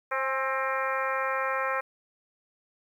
harmonic tone with a mistuned harmonic, 265.3 Hz, C4, 24 cents sharp, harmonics 2 / 3 / 4 / 5 / 6 / 7 / 8 / 9, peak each -32 / -37 / -32 / -32 / -36 / -35 / -41 / -39 dBFS, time 0.11-1.81 s, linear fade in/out 10 ms, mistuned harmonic 3, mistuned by +42 cents, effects 10-bit

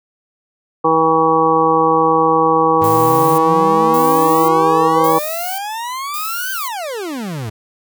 harmonic tone, 161 Hz, E3, 41 cents flat, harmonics 1 / 2 / 3 / 5 / 6 / 7, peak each -26 / -19 / -15 / -17 / -19 / -15 dBFS, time 0.84-5.19 s, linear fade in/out 10 ms
40% pulse exponential two-way sweep, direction up then down, 102.4 to 1568 to 102.4 Hz, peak -21 dBFS, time 2.81-7.5 s, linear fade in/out 10 ms, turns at 6.52 s
violet noise bursts, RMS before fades -26 dBFS, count 4, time 2.84-6.68 s, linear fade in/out 0 ms, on 540 ms, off 560 ms
effects none

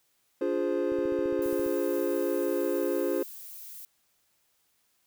triangle chord, D half-diminished seventh, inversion none, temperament equal with one note detuned, 289.3 / 349.2 / 415.3 / 523.3 Hz, D4 / F4 / Ab4 / C5, -26 / 0 / 0 / 0 cents, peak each -31 / -28 / -30 / -29 dBFS, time 0.41-3.23 s, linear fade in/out 5 ms
click train, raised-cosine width 3 ms, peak -33 dBFS, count 12, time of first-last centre 0.92-1.663 s, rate 14.8 Hz
violet noise, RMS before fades -44 dBFS, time 1.42-3.85 s, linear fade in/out 0 ms
effects white hiss -71 dBFS RMS until 5.06 s

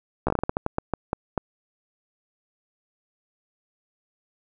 slowing click train, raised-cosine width 1 ms, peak -9 dBFS, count 14, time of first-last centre 0.27-1.377 s, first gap 14 ms, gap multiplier 1.27, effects none

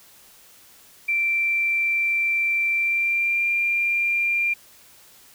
sine tone with pitch glide, 2349 to 2387 Hz, D7 to D7, 0 to +28 cents, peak -19 dBFS, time 1.08-4.54 s, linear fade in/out 10 ms, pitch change +28 cents, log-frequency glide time 2.74-3.48 s, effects white hiss -51 dBFS RMS until 5.34 s

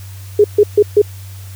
sine tone bursts, 415.3 Hz, G#4, in tune, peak -4 dBFS, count 4, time 0.39-1.018 s, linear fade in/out 5 ms, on 52 ms, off 140 ms, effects added 96 Hz sine -29 dBFS peak until 1.55 s + white hiss -41 dBFS RMS until 1.55 s

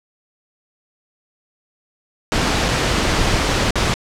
pink noise with dropouts, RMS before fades -17 dBFS, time 2.32-3.94 s, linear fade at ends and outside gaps 0 ms, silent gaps 2.684-2.688 / 3.707-3.756 s, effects low-pass 6000 Hz 12 dB/octave

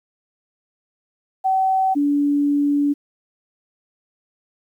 sine tone pair in turn, 762 / 287.7 Hz, G5 / D4, -49 / -36 cents, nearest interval octave + perfect fourth, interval 1687 cents, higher first, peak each -15 dBFS, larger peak neither, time 1.44-1.95 / 1.95-2.94 s, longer second, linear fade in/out 20 ms, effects 9-bit

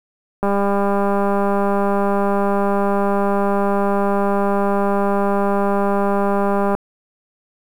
click train, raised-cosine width 1 ms, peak -6 dBFS, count 1265, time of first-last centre 0.43-6.75 s, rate 200 Hz, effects 7-bit

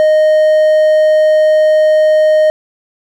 triangle tone, 619 Hz, D#5, 9 cents flat, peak -4 dBFS, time 0-2.5 s, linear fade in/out 0 ms, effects none

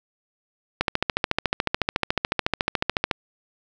click train, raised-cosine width 0.3 ms, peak -4 dBFS, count 33, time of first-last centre 0.81-3.112 s, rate 13.9 Hz, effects none

